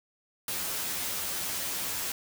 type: noise with comb filter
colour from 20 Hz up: white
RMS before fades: -33 dBFS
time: 0.48-2.12 s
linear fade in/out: 2 ms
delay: 11 ms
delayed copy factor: +0.7
effects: none